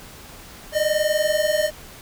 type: tone pair together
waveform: square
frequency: 600.5 / 621 Hz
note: D5 / D#5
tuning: +38 / -3 cents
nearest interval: minor second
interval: 59 cents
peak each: -22 dBFS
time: 0.72-1.71 s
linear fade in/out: 50 ms
effects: pink hiss -42 dBFS RMS until 2.01 s